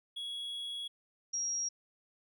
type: tone pair in turn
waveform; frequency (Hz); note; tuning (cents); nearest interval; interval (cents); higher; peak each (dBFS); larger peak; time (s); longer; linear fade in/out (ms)
triangle / sine; 3341 / 5643; G#7 / F8; +10 / +17; major sixth; 907; second; -36 / -32; second; 0.16-0.88 / 1.33-1.69; first; 10
effects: none